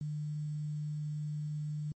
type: tone with quantisation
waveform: sine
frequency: 150.3 Hz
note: D3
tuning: 40 cents sharp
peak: -34 dBFS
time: 0.01-1.92 s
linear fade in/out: 2 ms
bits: 10
effects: MP3 32 kbps